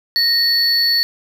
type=tone pair together; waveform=triangle; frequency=1864.7 / 4435 Hz; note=A#6 / C#8; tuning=0 / 0 cents; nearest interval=octave + minor third; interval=1500 cents; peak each=-20 / -12 dBFS; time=0.16-1.03 s; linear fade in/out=0 ms; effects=none